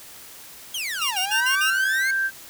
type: exponential two-way sweep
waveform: sawtooth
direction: down then up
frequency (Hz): 3322 to 724 to 2203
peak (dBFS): -23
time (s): 0.74-2.11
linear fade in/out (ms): 5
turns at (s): 1.19
type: tone bursts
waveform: sawtooth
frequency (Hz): 2804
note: F7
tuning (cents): +6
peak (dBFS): -19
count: 5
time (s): 1.01-1.706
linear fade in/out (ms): 10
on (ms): 100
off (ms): 49
type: tone with pitch glide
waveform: sine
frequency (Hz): 1551 to 1575.4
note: G6 to G6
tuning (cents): -19 to +8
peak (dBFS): -20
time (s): 1.3-2.31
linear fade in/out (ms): 50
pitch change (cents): +27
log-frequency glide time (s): 1.85-2.06
effects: white hiss -43 dBFS RMS until 2.49 s